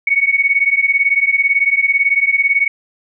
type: beating tone pair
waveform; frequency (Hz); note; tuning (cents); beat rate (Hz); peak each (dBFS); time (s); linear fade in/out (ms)
sine; 2217 / 2235; C#7 / C#7; 0 / +14; 18; -14; 0.07-2.68; 5
effects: none